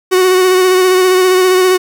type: tone with vibrato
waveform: 45% pulse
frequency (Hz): 370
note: F#4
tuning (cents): 0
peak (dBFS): -7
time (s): 0.11-1.78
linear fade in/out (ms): 20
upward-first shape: sine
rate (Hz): 15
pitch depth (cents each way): 26
effects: 8-bit